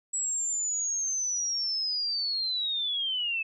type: linear sweep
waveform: sine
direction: down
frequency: 7810 to 2590 Hz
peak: -27 dBFS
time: 0.13-3.43 s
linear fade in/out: 10 ms
effects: none

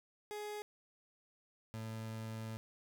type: tone pair in turn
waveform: 30% pulse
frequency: 418.4 / 111.2 Hz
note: G#4 / A2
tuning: +13 / +19 cents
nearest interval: octave + major seventh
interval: 2294 cents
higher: first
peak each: -39 / -39 dBFS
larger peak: neither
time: 0.31-0.62 / 1.74-2.57 s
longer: second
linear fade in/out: 0 ms
effects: none

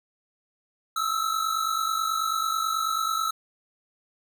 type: tone pair together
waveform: square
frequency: 1284.8 / 1334 Hz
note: E6 / E6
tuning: -45 / +20 cents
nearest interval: minor second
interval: 65 cents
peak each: -28 dBFS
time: 0.96-3.31 s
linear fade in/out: 5 ms
effects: none

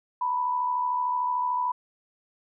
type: tone pair together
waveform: sine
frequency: 914.4 / 987.8 Hz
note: A#5 / B5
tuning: -34 / 0 cents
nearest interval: minor second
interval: 134 cents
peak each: -34 / -24 dBFS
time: 0.21-1.72 s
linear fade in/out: 5 ms
effects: none

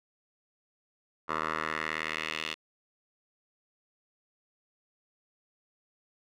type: tone with band-pass filter sweep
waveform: 10% pulse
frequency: 78.6 Hz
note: D#2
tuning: 18 cents sharp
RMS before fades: -34 dBFS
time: 1.28-2.55 s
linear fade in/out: 20 ms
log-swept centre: 1200 to 3000 Hz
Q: 2.2
effects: none

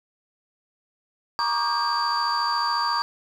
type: tone cluster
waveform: sine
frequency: 942 / 1129 / 1203 / 1599 / 4639 Hz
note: A#5 / C#6 / D6 / G6 / D8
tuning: +18 / +31 / +41 / +34 / -22 cents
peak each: -25 / -27 / -26 / -31 / -27 dBFS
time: 1.39-3.02 s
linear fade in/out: 0 ms
effects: tanh soft clip ceiling -15 dBFS + 9-bit

